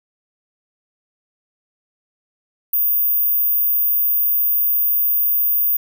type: tone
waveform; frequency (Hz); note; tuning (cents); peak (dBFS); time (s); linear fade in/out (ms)
sine; 14917; A#9; 0; -14; 2.73-5.77; 5
effects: none